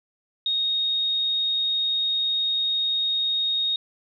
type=tone; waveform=sine; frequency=3729 Hz; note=A#7; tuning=in tune; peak=-21 dBFS; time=0.46-3.76 s; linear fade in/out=2 ms; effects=none